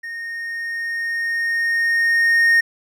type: tone with level ramp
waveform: triangle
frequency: 1848 Hz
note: A#6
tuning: 16 cents flat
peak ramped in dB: -26 to -9 dBFS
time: 0.03-2.61 s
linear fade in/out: 10 ms
effects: none